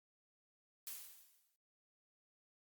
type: noise with exponential decay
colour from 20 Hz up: blue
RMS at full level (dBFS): -44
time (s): 0.87-1.56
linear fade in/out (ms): 0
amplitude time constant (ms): 150
effects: Opus 48 kbps